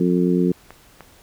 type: harmonic tone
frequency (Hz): 89.1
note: F2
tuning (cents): +35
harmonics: 2 / 3 / 4 / 5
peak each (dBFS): -18 / -21 / -21 / -26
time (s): 0-0.52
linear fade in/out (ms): 5
type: clicks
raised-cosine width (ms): 0.5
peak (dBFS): -23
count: 2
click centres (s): 0.706 / 1.007
effects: pink hiss -51 dBFS RMS until 1.22 s